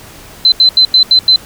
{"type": "tone bursts at uneven times", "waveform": "sine", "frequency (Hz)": 4055, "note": "B7", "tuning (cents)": 45, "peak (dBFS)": -3, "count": 6, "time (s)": [[0.45, 0.52], [0.6, 0.69], [0.77, 0.85], [0.94, 1.03], [1.11, 1.19], [1.28, 1.36]], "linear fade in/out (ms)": 2, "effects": ["pink hiss -35 dBFS RMS until 1.45 s"]}